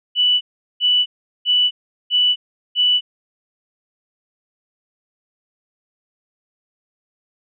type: tone bursts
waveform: sine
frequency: 2966 Hz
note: F#7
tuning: 4 cents sharp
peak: -12 dBFS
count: 5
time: 0.15-3.01 s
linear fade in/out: 50 ms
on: 260 ms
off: 390 ms
effects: none

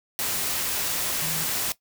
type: tone in noise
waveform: sine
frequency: 159.4 Hz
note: D#3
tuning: 42 cents sharp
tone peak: -35 dBFS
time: 1.22-1.44 s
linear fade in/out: 0 ms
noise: white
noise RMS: -27 dBFS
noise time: 0.19-1.72 s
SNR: -11 dB
effects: noise-tail reverb RT60 0.1 s tail -17 dB re dry

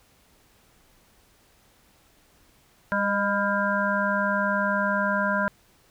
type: harmonic tone with a mistuned harmonic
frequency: 200 Hz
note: G3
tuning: 35 cents sharp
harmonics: 1 / 3 / 5 / 7 / 8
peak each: -28 / -28 / -28 / -28 / -28 dBFS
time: 2.92-5.48 s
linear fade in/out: 0 ms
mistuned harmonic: 3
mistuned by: +39 cents
effects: pink hiss -60 dBFS RMS until 5.9 s

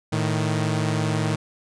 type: tone pair together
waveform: sawtooth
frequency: 110.3 / 155.99 Hz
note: A2 / D#3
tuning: +5 / +5 cents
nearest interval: tritone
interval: 600 cents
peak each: -20 dBFS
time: 0.12-1.36 s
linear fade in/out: 10 ms
effects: resampled to 22050 Hz

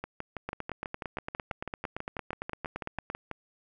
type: two click trains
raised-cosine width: 0.5 ms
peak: -19 / -20 dBFS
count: 24 / 21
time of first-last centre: 0.49-3.101 / 0.04-3.313 s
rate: 8.81 / 6.11 Hz
effects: none

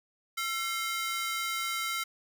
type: ring-modulated tone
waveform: sawtooth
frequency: 1737 Hz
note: A6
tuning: 23 cents flat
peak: -24 dBFS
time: 0.37-2.04 s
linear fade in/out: 10 ms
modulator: 388 Hz
effects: none

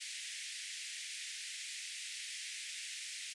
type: band-pass noise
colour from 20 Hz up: pink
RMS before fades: -45 dBFS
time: 0-3.34 s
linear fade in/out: 20 ms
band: 1900 to 10000 Hz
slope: 48 dB/octave
effects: resampled to 24000 Hz

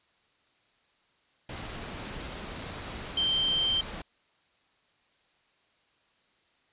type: tone in noise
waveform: sine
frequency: 3136 Hz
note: G7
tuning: in tune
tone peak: -24 dBFS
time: 3.17-3.81 s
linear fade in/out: 5 ms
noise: pink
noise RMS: -39 dBFS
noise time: 1.49-4.02 s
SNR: +12 dB
effects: white hiss -68 dBFS RMS until 6.72 s + resampled to 8000 Hz

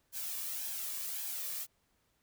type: noise with flanger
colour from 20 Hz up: blue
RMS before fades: -39 dBFS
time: 0.12-1.67 s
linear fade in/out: 50 ms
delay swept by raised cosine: 1.2 to 1.76 ms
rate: 1.8 Hz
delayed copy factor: +0.5
effects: pink hiss -75 dBFS RMS until 2.22 s

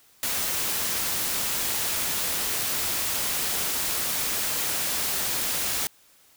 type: noise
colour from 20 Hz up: white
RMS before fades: -27 dBFS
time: 0.23-5.87 s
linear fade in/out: 0 ms
effects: white hiss -58 dBFS RMS until 6.36 s

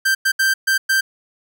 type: tone bursts at uneven times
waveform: 45% pulse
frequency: 1568 Hz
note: G6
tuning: in tune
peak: -14 dBFS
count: 5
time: 0.05-0.15 / 0.25-0.32 / 0.39-0.54 / 0.67-0.78 / 0.89-1.01 s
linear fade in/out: 10 ms
effects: none

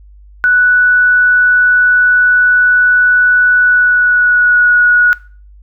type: tone with pitch glide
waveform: sine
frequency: 1480 to 1459.6 Hz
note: F#6 to F#6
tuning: 0 to -24 cents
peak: -6 dBFS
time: 0.44-5.13 s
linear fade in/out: 0 ms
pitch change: -24 cents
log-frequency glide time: 3.58-4.73 s
effects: noise-tail reverb RT60 0.4 s tail -20 dB re dry + added 50 Hz sine -36 dBFS peak until 5.62 s

